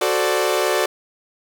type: chord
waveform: sawtooth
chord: D dominant seventh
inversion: first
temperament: equal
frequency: 370 / 440 / 523.3 / 587.3 Hz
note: F#4 / A4 / C5 / D5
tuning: 0 / 0 / 0 / 0 cents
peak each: -18 / -19 / -22 / -18 dBFS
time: 0.01-0.86 s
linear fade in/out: 5 ms
effects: none